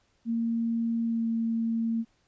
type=tone with pitch glide; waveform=sine; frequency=230.2 to 227.8 Hz; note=A#3 to A#3; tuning=-22 to -40 cents; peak=-25 dBFS; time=0.25-2.05 s; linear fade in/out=50 ms; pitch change=-18 cents; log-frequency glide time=1.04-1.26 s; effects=pink hiss -69 dBFS RMS until 2.27 s + resampled to 16000 Hz